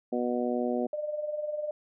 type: harmonic tone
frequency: 122.3 Hz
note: B2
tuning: 16 cents flat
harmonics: 2 / 3 / 4 / 5 / 6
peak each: -30 / -33 / -33 / -34 / -37 dBFS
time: 0.12-0.87 s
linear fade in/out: 10 ms
type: tone with tremolo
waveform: sine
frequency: 601 Hz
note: D5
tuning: 40 cents sharp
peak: -27 dBFS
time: 0.93-1.71 s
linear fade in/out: 2 ms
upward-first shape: triangle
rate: 20 Hz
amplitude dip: 70%
effects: none